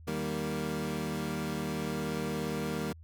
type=chord; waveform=25% pulse; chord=Eb major; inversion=none; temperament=equal; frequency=155.56 / 196 / 233.1 Hz; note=Eb3 / G3 / Bb3; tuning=0 / 0 / 0 cents; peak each=-33 dBFS; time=0.07-2.93 s; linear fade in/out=10 ms; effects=added 81 Hz sine -48 dBFS peak until 3.03 s